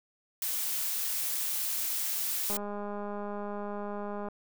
blue noise, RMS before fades -32 dBFS, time 0.42-2.57 s, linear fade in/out 2 ms
click train, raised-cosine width 1 ms, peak -25 dBFS, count 367, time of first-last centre 2.5-4.285 s, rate 205 Hz
effects none

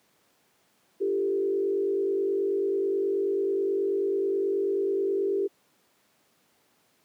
sine tone with frequency modulation, 392 Hz, G4, in tune, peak -23 dBFS, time 1-5.48 s, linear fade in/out 20 ms, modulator 49.3 Hz, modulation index 0.84, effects pink hiss -66 dBFS RMS until 7.04 s + high-pass 200 Hz 12 dB/octave

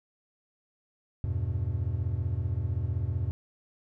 triangle chord, E minor, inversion none, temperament equal, 82.41 / 98 / 123.47 Hz, E2 / G2 / B2, 0 / 0 / 0 cents, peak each -30 / -29 / -31 dBFS, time 1.24-3.31 s, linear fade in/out 0 ms, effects none

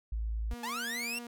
sine tone, 55 Hz, A1, in tune, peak -31 dBFS, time 0.12-0.54 s, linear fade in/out 5 ms
sawtooth tone with vibrato, 237 Hz, A#3, 29 cents sharp, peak -38 dBFS, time 0.51-1.27 s, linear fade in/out 2 ms, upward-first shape triangle, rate 4.7 Hz, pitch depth 21 cents each way
sawtooth linear sweep, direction up, 833 to 2794 Hz, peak -31 dBFS, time 0.63-1.19 s, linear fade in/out 5 ms
effects none

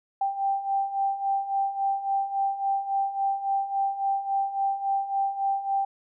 sine beating tone pair, 784 / 787.6 Hz, G5 / G5, 0 / +8 cents, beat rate 3.6 Hz, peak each -30 / -25 dBFS, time 0.21-5.85 s, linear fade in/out 5 ms, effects none

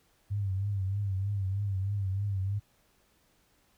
sine tone with vibrato, 98.4 Hz, G2, 7 cents sharp, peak -28 dBFS, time 0.3-2.6 s, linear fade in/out 20 ms, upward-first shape triangle, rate 3.2 Hz, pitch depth 86 cents each way, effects pink hiss -68 dBFS RMS until 3.77 s

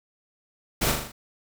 pink noise with echo, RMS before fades -24 dBFS, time 0.81-0.92 s, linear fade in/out 10 ms, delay 40 ms, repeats 5, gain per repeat -4 dB, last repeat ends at 1.12 s, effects none

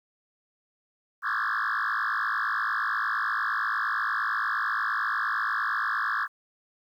sine tone with frequency modulation, 1396.9 Hz, F6, in tune, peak -23 dBFS, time 1.22-6.28 s, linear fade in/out 50 ms, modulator 54.3 Hz, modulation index 5.9, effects tanh soft clip ceiling -23 dBFS + 10-bit

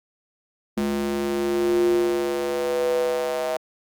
square tone with high-pass filter sweep, 70.5 Hz, C#2, 30 cents sharp, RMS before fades -23 dBFS, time 0.77-3.57 s, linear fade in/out 5 ms, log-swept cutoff 250 to 600 Hz, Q 7.4, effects Opus 48 kbps

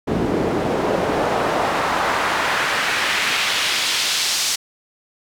pink noise with band-pass filter sweep, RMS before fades -20 dBFS, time 0.07-4.56 s, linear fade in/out 10 ms, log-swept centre 290 to 5600 Hz, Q 1.1, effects none

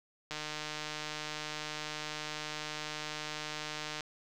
click train, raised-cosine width 0.2 ms, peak -21 dBFS, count 563, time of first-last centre 0.31-4.007 s, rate 152 Hz, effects none

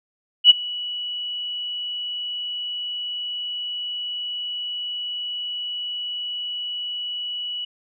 sine tone with ADSR envelope, 2941 Hz, F#7, 11 cents flat, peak -4 dBFS, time 0.44-7.65 s, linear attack 61 ms, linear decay 19 ms, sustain -22 dB, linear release 7 ms, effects none

